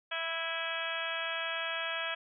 harmonic tone with a mistuned harmonic, 329.6 Hz, E4, in tune, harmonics 2 / 3 / 4 / 5 / 6 / 7 / 8 / 9 / 10, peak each -41 / -45 / -41 / -38 / -46 / -43 / -41 / -45 / -40 dBFS, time 0.11-2.15 s, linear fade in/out 10 ms, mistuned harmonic 8, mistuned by -39 cents, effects none

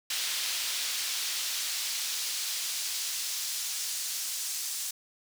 brown noise with high-pass filter sweep, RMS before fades -33 dBFS, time 0.1-4.91 s, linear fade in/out 5 ms, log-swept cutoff 3600 to 6200 Hz, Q 1, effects none

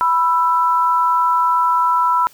sine tone pair together, 987.8 / 1328.5 Hz, B5 / E6, 0 / +13 cents, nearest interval perfect fourth, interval 513 cents, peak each -14 / -17 dBFS, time 0.01-2.27 s, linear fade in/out 0 ms, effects white hiss -48 dBFS RMS until 2.33 s

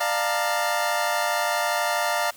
25% pulse chord, Bb major seventh, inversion first, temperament equal with one note detuned, 597.9 / 698.5 / 880 / 932.3 Hz, D5 / F5 / A5 / Bb5, +31 / 0 / 0 / 0 cents, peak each -24 / -22 / -27 / -25 dBFS, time 0-2.31 s, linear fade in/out 10 ms, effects white hiss -48 dBFS RMS until 2.36 s

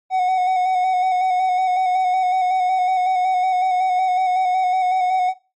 triangle tone with vibrato, 740 Hz, F#5, in tune, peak -13 dBFS, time 0.1-5.34 s, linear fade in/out 50 ms, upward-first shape square, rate 5.4 Hz, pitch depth 25 cents each way, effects noise-tail reverb RT60 0.3 s tail -21 dB re dry + MP3 32 kbps

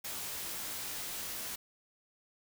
white noise with comb filter, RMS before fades -40 dBFS, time 0.04-1.56 s, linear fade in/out 10 ms, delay 19 ms, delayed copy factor -0.6, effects none

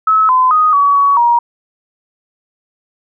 sine tone with pitch steps, 1293 / 1021 / 1246 / 1133 / 1125 / 948 Hz, E6 / C6 / D#6 / C#6 / C#6 / A#5, -34 / -43 / +2 / +37 / +25 / +29 cents, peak -7 dBFS, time 0.07-1.39 s, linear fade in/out 5 ms, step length 220 ms, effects none

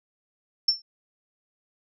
sine tone with exponential decay, 5390 Hz, E8, 38 cents sharp, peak -14 dBFS, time 0.68-0.82 s, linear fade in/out 5 ms, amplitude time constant 30 ms, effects none

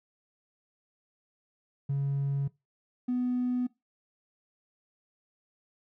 triangle tone pair in turn, 139.4 / 248.4 Hz, C#3 / B3, +10 / +10 cents, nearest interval minor seventh, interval 1000 cents, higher second, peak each -23 dBFS, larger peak neither, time 1.89-2.48 / 3.08-3.67 s, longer neither, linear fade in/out 10 ms, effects noise-tail reverb RT60 0.2 s tail -22 dB re dry + tanh soft clip ceiling -23 dBFS

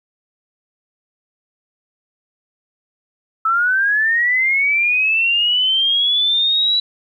sine linear sweep, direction up, 1300 to 3947 Hz, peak -13 dBFS, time 3.45-6.8 s, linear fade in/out 5 ms, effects 9-bit

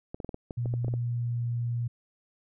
clicks, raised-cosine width 2 ms, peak -23 dBFS, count 11, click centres 0.145 / 0.202 / 0.246 / 0.292 / 0.344 / 0.508 / 0.658 / 0.739 / 0.846 / 0.882 / 0.939 s
sine tone with pitch glide, 119.9 to 119 Hz, A#2 to A#2, +49 to +36 cents, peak -27 dBFS, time 0.57-1.88 s, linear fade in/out 10 ms, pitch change -13 cents, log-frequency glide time 0.95-1.45 s
effects none

